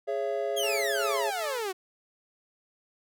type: chord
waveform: triangle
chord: C# minor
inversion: second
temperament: equal with one note detuned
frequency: 415.3 / 554.4 / 672.3 Hz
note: G#4 / C#5 / E5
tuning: 0 / 0 / +34 cents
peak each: -30 dBFS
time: 0.07-1.31 s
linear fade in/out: 20 ms
type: exponential sweep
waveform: sawtooth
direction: down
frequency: 3368 to 359.7 Hz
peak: -26 dBFS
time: 0.56-1.73 s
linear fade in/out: 20 ms
type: tone with tremolo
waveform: 15% pulse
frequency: 435.2 Hz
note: A4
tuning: 19 cents flat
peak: -29 dBFS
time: 0.63-1.61 s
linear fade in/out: 2 ms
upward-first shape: sine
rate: 2.7 Hz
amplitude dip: 80%
effects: none